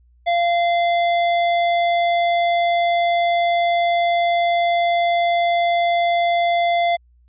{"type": "tone", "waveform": "square", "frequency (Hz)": 690, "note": "F5", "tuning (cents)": -21, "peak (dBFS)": -16, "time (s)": [0.26, 6.97], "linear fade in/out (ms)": 20, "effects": ["added 60 Hz sine -51 dBFS peak until 7.28 s", "resampled to 8000 Hz"]}